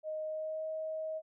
sine tone with pitch glide, 622.3 to 631.7 Hz, D#5 to D#5, 0 to +26 cents, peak -35 dBFS, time 0.03-1.22 s, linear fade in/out 50 ms, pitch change +26 cents, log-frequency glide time 0.25-0.67 s, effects none

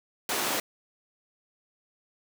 pink high-pass noise, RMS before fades -29 dBFS, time 0.29-0.6 s, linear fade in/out 2 ms, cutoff 350 Hz, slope 12 dB/octave, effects none

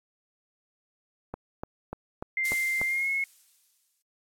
click train, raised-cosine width 1 ms, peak -20 dBFS, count 6, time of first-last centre 1.34-2.815 s, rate 3.39 Hz
sine tone with pitch glide, 2093 to 2177 Hz, C7 to C#7, 0 to -32 cents, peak -25 dBFS, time 2.37-3.24 s, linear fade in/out 2 ms, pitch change +68 cents, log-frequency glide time 2.85-3.09 s
violet noise with exponential decay, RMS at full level -28 dBFS, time 2.45-4.02 s, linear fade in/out 2 ms, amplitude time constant 340 ms
effects low-pass 10000 Hz 12 dB/octave + AAC 64 kbps

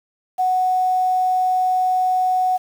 sine tone with quantisation, 740 Hz, F#5, in tune, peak -15 dBFS, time 0.38-2.58 s, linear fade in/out 20 ms, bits 7, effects none

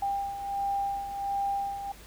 sine beating tone pair, 795 / 796.4 Hz, G5 / G5, +24 / +27 cents, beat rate 1.4 Hz, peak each -36 / -29 dBFS, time 0.02-1.92 s, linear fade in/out 5 ms, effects added 50 Hz sine -51 dBFS peak until 2.06 s + pink hiss -51 dBFS RMS until 2.06 s

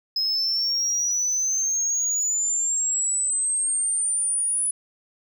sine exponential sweep, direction up, 5100 to 9940 Hz, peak -19 dBFS, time 0.16-4.71 s, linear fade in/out 5 ms, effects tanh soft clip ceiling -19 dBFS

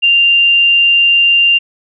sine tone, 2787 Hz, F7, 4 cents flat, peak -6 dBFS, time 0.02-1.59 s, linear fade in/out 20 ms, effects none

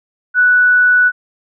sine tone, 1480 Hz, F#6, in tune, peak -7 dBFS, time 0.34-1.12 s, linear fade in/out 50 ms, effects none

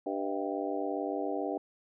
harmonic tone with a mistuned harmonic, 98 Hz, G2, in tune, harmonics 3 / 4 / 5 / 6 / 7 / 8, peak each -36 / -37 / -38 / -39 / -39 / -40 dBFS, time 0.06-1.58 s, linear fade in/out 5 ms, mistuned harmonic 6, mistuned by +89 cents, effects none

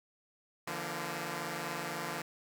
5% pulse chord, Bb major, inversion first, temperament equal with one note detuned, 146.83 / 170.82 / 233.1 Hz, D3 / F3 / Bb3, 0 / -38 / 0 cents, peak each -30 / -28 / -31 dBFS, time 0.67-2.22 s, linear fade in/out 5 ms, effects none

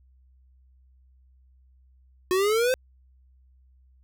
square exponential sweep, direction up, 360.6 to 523.3 Hz, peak -21 dBFS, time 2.31-2.74 s, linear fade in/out 0 ms, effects added 64 Hz sine -55 dBFS peak until 4.03 s

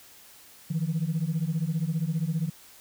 sine beating tone pair, 154.1 / 169.1 Hz, D#3 / E3, -16 / +44 cents, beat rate 15 Hz, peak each -27 dBFS, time 0.7-2.5 s, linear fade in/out 10 ms, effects tanh soft clip ceiling -20 dBFS + white hiss -52 dBFS RMS until 2.8 s

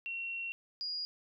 sine tone pair in turn, 2731 / 4866 Hz, F7 / D#8, -39 / -39 cents, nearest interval minor seventh, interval 1000 cents, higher second, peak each -36 / -35 dBFS, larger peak second, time 0.06-0.52 / 0.81-1.05 s, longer first, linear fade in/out 0 ms, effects none

